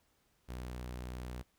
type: tone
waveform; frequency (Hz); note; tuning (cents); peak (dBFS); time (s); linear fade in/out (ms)
sawtooth; 61.74; B1; 0; -37; 0.48-1.43; 20
effects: pink hiss -74 dBFS RMS until 1.58 s